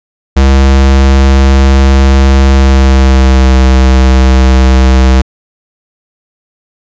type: tone with pitch glide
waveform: square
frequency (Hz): 67.3 to 64.93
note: C2 to C2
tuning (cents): +49 to -13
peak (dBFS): -3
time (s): 0.36-5.22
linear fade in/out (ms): 10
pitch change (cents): -62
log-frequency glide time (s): 2.53-3.56
effects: resampled to 16000 Hz